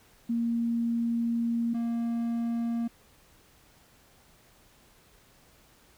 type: tone pair in turn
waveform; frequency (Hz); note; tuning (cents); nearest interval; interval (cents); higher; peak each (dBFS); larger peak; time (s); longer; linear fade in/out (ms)
sine / triangle; 233.1 / 233.1; A#3 / A#3; 0 / 0; unison; 0; neither; -25; neither; 0.29-1.74 / 1.74-2.88; first; 10
effects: pink hiss -60 dBFS RMS until 5.97 s